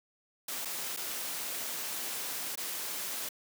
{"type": "noise with dropouts", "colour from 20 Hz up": "white", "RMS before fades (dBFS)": -37, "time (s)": [0.48, 3.29], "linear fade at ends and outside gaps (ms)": 5, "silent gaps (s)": [[0.65, 0.654], [0.965, 0.971], [2.556, 2.574]], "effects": ["high-pass 200 Hz 12 dB/octave"]}